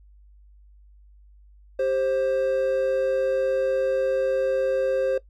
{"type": "tone pair together", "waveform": "triangle", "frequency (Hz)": [392, 528.5], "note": ["G4", "C5"], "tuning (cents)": [0, 17], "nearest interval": "perfect fourth", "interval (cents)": 517, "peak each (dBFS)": [-27, -19], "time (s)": [1.79, 5.18], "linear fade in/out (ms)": 5, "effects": ["noise-tail reverb RT60 0.1 s tail -18 dB re dry", "added 50 Hz sine -49 dBFS peak until 5.29 s"]}